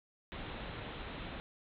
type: low-pass noise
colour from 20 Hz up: pink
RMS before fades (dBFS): -44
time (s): 0.32-1.4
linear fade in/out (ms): 0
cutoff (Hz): 3900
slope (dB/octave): 96
effects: none